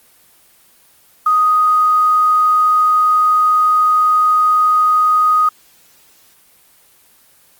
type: tone with quantisation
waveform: sine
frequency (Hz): 1247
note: D#6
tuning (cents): +3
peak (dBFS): -9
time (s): 1.26-5.49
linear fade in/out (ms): 5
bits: 6
effects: white hiss -50 dBFS RMS until 7.59 s + Opus 24 kbps